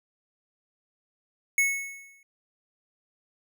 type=tone with exponential decay; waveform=square; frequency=2200 Hz; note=C#7; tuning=14 cents flat; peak=-19 dBFS; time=1.58-2.23 s; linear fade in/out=2 ms; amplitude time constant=140 ms; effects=none